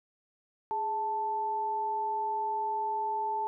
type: tone pair together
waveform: sine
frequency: 415.3 / 880 Hz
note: G#4 / A5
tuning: 0 / 0 cents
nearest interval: octave + minor second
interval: 1300 cents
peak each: -39 / -29 dBFS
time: 0.71-3.47 s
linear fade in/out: 0 ms
effects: none